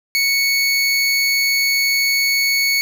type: tone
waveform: 25% pulse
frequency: 2217 Hz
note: C#7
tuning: in tune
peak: -11 dBFS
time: 0.15-2.81 s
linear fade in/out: 0 ms
effects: none